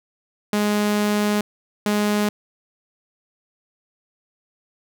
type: tone pair in turn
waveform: sawtooth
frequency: 208.2 / 208.2 Hz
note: G#3 / G#3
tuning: +5 / +5 cents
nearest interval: unison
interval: 0 cents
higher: neither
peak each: -14 dBFS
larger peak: neither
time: 0.53-1.41 / 1.86-2.29 s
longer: first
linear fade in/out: 2 ms
effects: none